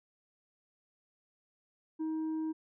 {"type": "tone with tanh clipping", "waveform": "triangle", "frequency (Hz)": 316.3, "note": "D#4", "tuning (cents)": 29, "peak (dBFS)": -33, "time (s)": [1.99, 2.53], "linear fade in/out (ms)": 20, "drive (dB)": 8, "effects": []}